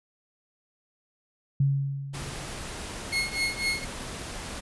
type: tone with exponential decay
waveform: sine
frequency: 138.59 Hz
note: C#3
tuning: in tune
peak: -18 dBFS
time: 1.6-2.8 s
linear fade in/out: 5 ms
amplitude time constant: 260 ms
type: noise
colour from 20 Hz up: pink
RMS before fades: -37 dBFS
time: 2.13-4.61 s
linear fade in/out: 20 ms
type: tone with tremolo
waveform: 30% pulse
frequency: 2163 Hz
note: C#7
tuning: 43 cents flat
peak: -20 dBFS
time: 3.12-3.85 s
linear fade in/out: 10 ms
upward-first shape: triangle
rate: 4 Hz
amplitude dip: 95%
effects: resampled to 24000 Hz